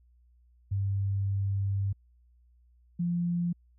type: tone pair in turn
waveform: sine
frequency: 98.6 / 173.42 Hz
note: G2 / F3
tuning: +11 / -12 cents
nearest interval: minor seventh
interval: 977 cents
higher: second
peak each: -26 dBFS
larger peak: neither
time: 0.71-1.93 / 2.99-3.53 s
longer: first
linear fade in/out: 10 ms
effects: added 60 Hz sine -59 dBFS peak until 3.78 s